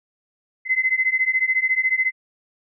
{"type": "beating tone pair", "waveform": "sine", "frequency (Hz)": [2041, 2055], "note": ["C7", "C7"], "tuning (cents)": [-44, -32], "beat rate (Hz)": 14, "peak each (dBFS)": [-21, -20], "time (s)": [0.65, 2.12], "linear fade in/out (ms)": 50, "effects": []}